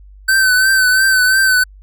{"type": "tone with vibrato", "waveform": "square", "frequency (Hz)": 1530, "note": "G6", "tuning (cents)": -42, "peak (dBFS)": -10, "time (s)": [0.28, 1.64], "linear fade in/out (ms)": 10, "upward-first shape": "triangle", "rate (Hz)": 2.9, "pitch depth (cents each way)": 50, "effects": ["added 49 Hz sine -37 dBFS peak until 1.82 s"]}